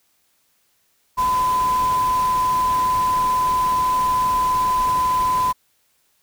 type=tone in noise; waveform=sine; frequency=1010 Hz; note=B5; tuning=39 cents sharp; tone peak=-16 dBFS; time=1.17-5.53 s; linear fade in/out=20 ms; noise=pink; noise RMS=-32 dBFS; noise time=1.17-5.53 s; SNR=+13 dB; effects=white hiss -64 dBFS RMS until 6.22 s